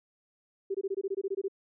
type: tone bursts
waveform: sine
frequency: 390 Hz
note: G4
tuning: 9 cents flat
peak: -28 dBFS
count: 12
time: 0.7-1.483 s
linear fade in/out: 10 ms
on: 46 ms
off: 21 ms
effects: none